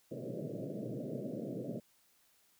pink band-pass noise, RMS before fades -41 dBFS, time 0.11-1.8 s, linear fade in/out 10 ms, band 120 to 630 Hz, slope 96 dB/octave, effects white hiss -70 dBFS RMS until 2.59 s

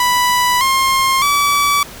sawtooth tone with pitch steps, 987.8 / 1064.8 / 1147.9 Hz, B5 / C6 / D6, 0 / +30 / -40 cents, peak -8 dBFS, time 0-1.83 s, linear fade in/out 2 ms, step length 610 ms, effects pink hiss -34 dBFS RMS until 2 s

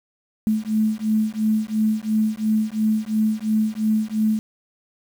sine beating tone pair, 215.4 / 218.3 Hz, A3 / A3, -37 / -13 cents, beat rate 2.9 Hz, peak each -21 dBFS, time 0.47-4.39 s, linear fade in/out 0 ms, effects 7-bit

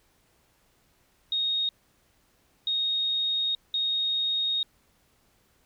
sine tone bursts at uneven times, 3729 Hz, A#7, in tune, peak -24 dBFS, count 3, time 1.32-1.69 / 2.67-3.55 / 3.74-4.63 s, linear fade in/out 2 ms, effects pink hiss -66 dBFS RMS until 5.65 s

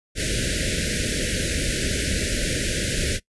pink band-stop noise, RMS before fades -24 dBFS, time 0.15-3.2 s, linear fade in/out 50 ms, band 610 to 1500 Hz, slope 96 dB/octave, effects noise-tail reverb RT60 0.1 s tail -20 dB re dry + resampled to 24000 Hz

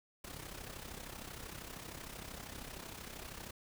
pink noise with amplitude modulation, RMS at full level -45 dBFS, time 0.24-3.51 s, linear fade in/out 5 ms, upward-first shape sine, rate 32.9 Hz, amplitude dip 65%, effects none

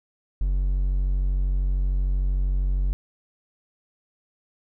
triangle tone, 46.52 Hz, F#1, 10 cents sharp, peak -18 dBFS, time 0.41-2.93 s, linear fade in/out 0 ms, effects none

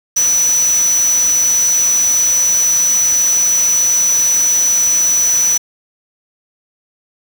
sine tone in noise, 5940 Hz, F#8, 6 cents sharp, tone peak -10 dBFS, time 0.16-5.58 s, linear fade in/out 10 ms, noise white, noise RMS -24 dBFS, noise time 0.16-5.58 s, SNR +11 dB, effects none

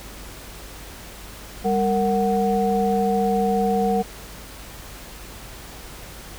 sine tone cluster, 199.2 / 461.9 / 741 Hz, G3 / A#4 / F#5, +28 / -16 / +2 cents, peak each -22 dBFS, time 1.64-4.03 s, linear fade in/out 20 ms, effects added 50 Hz sine -43 dBFS peak until 6.38 s + pink hiss -40 dBFS RMS until 6.38 s

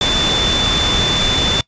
sine tone in noise, 3520 Hz, A7, in tune, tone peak -15 dBFS, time 0.01-1.61 s, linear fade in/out 2 ms, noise pink, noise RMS -18 dBFS, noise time 0.01-1.61 s, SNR 0 dB, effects noise-tail reverb RT60 0.1 s tail -22 dB re dry + resampled to 16000 Hz

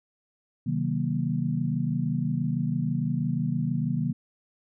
sine chord, C half-diminished seventh, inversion none, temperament just, 130.81 / 156.98 / 188.37 / 235.5 Hz, C3 / Eb3 / Gb3 / Bb3, 0 / +16 / +31 / +18 cents, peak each -30 / -28 / -32 / -30 dBFS, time 0.66-4.13 s, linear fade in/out 10 ms, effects none

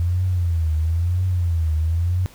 sine tone with vibrato, 84.9 Hz, F2, 48 cents flat, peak -17 dBFS, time 0-2.26 s, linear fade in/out 0 ms, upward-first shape triangle, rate 1 Hz, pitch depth 160 cents each way, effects pink hiss -48 dBFS RMS until 2.34 s

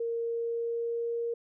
sine tone with pitch glide, 463.8 to 467.6 Hz, A#4 to A#4, -9 to +5 cents, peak -29 dBFS, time 0-1.34 s, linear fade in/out 5 ms, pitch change +14 cents, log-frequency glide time 0.18-1.17 s, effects none

